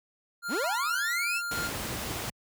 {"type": "tone", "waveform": "square", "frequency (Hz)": 1400, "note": "F6", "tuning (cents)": 4, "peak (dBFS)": -32, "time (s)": [0.42, 1.71], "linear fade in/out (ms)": 50}
{"type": "linear sweep", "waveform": "40% pulse", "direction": "up", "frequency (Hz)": [147.8, 2786], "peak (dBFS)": -28, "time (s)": [0.48, 1.42], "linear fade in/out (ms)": 50}
{"type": "tone with exponential decay", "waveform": "triangle", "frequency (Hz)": 974, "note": "B5", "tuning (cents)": -24, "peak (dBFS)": -32, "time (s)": [0.64, 1.33], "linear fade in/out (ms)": 0, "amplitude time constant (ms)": 150}
{"type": "noise", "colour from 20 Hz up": "pink", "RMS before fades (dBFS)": -34, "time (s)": [1.51, 2.3], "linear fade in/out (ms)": 5}
{"effects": ["high-pass 60 Hz 12 dB/octave"]}